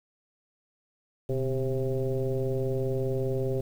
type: tone with frequency modulation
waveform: sine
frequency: 260 Hz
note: C4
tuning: 11 cents flat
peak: -25 dBFS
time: 1.29-3.61 s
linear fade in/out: 5 ms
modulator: 135 Hz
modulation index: 2
effects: 9-bit